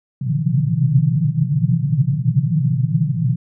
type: band-pass noise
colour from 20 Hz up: pink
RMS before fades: -17 dBFS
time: 0.21-3.36 s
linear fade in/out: 5 ms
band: 120 to 170 Hz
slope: 96 dB/octave
effects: none